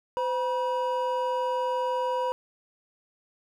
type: tone pair together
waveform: triangle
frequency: 512.1 / 966 Hz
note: C5 / B5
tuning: -37 / -39 cents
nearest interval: major seventh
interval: 1098 cents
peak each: -26 dBFS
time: 0.17-2.32 s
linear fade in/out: 0 ms
effects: none